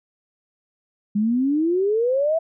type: exponential sweep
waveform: sine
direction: up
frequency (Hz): 201.5 to 669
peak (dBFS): -17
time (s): 1.15-2.39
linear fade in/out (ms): 10
effects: none